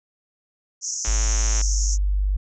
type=band-pass noise; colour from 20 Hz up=pink; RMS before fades=-28 dBFS; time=0.81-1.98 s; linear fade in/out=50 ms; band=5600 to 7000 Hz; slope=96 dB/octave
type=click train; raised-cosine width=0.3 ms; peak=-17 dBFS; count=63; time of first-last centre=1.05-1.614 s; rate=110 Hz
type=tone; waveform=sine; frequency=49 Hz; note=G1; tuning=in tune; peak=-18 dBFS; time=1.07-2.37 s; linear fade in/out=10 ms
effects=none